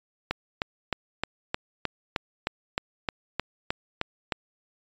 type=click train; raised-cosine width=0.3 ms; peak=-10 dBFS; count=14; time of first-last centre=0.31-4.322 s; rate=3.24 Hz; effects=resampled to 16000 Hz